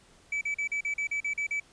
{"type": "tone bursts", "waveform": "triangle", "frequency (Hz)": 2300, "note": "D7", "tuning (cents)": -37, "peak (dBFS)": -26, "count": 10, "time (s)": [0.32, 1.6], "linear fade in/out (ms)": 5, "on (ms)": 92, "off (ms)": 40, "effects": ["pink hiss -59 dBFS RMS until 1.72 s", "resampled to 22050 Hz"]}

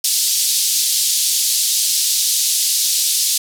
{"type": "band-pass noise", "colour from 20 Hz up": "pink", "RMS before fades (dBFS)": -17, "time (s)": [0.04, 3.38], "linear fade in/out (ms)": 5, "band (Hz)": [4000, 13000], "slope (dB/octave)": 24, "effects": []}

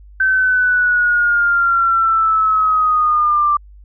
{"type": "linear sweep", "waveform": "sine", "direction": "down", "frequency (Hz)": [1543, 1174.7], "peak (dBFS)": -11, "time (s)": [0.2, 3.57], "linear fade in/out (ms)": 5, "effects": ["added 50 Hz sine -38 dBFS peak until 3.84 s"]}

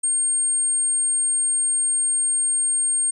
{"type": "tone", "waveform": "sine", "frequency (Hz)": 8550, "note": "C9", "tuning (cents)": 36, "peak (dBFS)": -18, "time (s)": [0.03, 3.11], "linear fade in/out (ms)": 10, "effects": []}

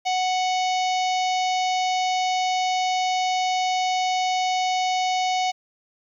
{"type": "harmonic tone", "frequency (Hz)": 740, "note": "F#5", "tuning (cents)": 0, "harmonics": [1, 3, 4, 5, 6, 7, 8, 9], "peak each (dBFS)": [-21, -31, -33, -35, -37, -38, -39, -40], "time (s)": [0.05, 5.52], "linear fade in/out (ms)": 20, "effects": ["10-bit"]}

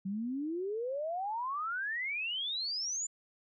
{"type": "exponential sweep", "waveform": "sine", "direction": "up", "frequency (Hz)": [186.4, 7210], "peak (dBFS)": -33, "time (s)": [0.05, 3.07], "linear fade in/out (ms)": 10, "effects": []}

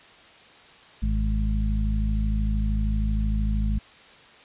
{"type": "harmonic tone", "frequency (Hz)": 53, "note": "G#1", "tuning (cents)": 36, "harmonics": [1, 2, 3, 4], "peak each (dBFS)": [-22, -31, -35, -30], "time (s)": [1.02, 3.79], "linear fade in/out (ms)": 10, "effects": ["white hiss -50 dBFS RMS until 4.44 s", "resampled to 8000 Hz"]}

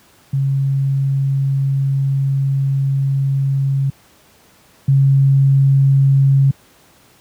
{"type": "tone pair in turn", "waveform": "sine", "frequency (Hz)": [136.8, 136.8], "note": ["C#3", "C#3"], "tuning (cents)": [-23, -23], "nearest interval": "unison", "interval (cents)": 0, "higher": "neither", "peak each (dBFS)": [-13, -8], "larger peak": "second", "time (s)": [[0.33, 3.9], [4.88, 6.51]], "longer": "first", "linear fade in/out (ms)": 5, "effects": ["pink hiss -50 dBFS RMS until 7.2 s", "high-pass 80 Hz 12 dB/octave"]}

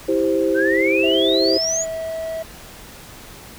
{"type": "chord", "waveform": "sine", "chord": "C major", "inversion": "first", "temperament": "just", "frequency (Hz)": [327, 392.4, 523.3], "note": ["E4", "G4", "C5"], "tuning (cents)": [-14, 2, 0], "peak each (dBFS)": -20, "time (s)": [0.08, 1.58], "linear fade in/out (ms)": 10}
{"type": "exponential sweep", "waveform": "sine", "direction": "up", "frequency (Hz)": [1500, 7070], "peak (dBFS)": -19, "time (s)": [0.54, 1.86], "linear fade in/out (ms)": 50}
{"type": "tone with pitch glide", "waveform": "triangle", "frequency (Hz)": [654, 648.7], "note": ["E5", "E5"], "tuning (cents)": [-14, -28], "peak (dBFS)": -22, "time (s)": [1.03, 2.43], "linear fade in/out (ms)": 10, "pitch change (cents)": -14, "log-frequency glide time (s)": [1.26, 1.79]}
{"effects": ["pink hiss -40 dBFS RMS until 3.58 s"]}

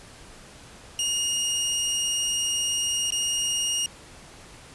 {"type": "tone with dropouts", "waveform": "20% pulse", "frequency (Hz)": 2853, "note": "F7", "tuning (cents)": 36, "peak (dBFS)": -19, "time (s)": [0.99, 3.86], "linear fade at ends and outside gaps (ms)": 1, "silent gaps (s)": [3.105, 3.122], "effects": ["pink hiss -47 dBFS RMS until 4.74 s", "resampled to 24000 Hz"]}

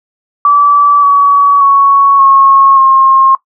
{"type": "tone with pitch steps", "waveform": "sine", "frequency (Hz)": [1155, 1133.2, 1111.8, 1090.8, 1070.2], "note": ["D6", "C#6", "C#6", "C#6", "C6"], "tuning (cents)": [-29, 38, 5, -28, 39], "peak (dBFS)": -3, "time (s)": [0.45, 3.35], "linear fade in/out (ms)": 2, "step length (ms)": 580, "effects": ["noise-tail reverb RT60 0.1 s tail -18 dB re dry"]}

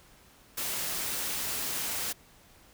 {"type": "noise", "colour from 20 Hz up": "white", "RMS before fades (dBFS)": -33, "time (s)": [0.57, 2.13], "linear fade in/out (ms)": 10, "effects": ["pink hiss -58 dBFS RMS until 2.73 s"]}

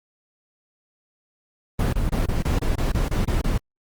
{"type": "noise bursts", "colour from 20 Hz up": "brown", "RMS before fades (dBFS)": -21, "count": 11, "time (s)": [1.79, 3.58], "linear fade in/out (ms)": 5, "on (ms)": 140, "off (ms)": 25, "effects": ["Opus 24 kbps"]}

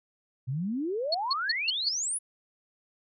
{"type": "exponential sweep", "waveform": "sine", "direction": "up", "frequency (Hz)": [120, 10600], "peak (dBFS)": -28, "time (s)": [0.47, 2.19], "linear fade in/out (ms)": 20}
{"type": "tone bursts", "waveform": "sine", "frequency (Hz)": 4343, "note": "C#8", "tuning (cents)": -36, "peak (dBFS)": -23, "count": 5, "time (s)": [1.12, 1.89], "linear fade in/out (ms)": 5, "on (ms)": 26, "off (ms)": 160}
{"effects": []}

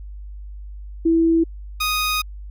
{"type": "tone pair in turn", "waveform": ["sine", "15% pulse"], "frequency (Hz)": [329.6, 1244.4], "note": ["E4", "D#6"], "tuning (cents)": [0, 0], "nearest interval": "octave + major seventh", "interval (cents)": 2300, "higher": "second", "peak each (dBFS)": [-13, -13], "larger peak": "neither", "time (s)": [[1.05, 1.44], [1.8, 2.22]], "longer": "second", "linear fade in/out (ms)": 10, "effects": ["added 50 Hz sine -32 dBFS peak until 2.5 s"]}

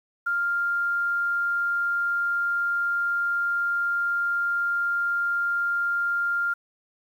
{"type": "tone", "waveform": "sine", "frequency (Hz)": 1398, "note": "F6", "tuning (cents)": 1, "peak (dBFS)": -22, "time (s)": [0.26, 6.54], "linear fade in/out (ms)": 10, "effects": ["9-bit"]}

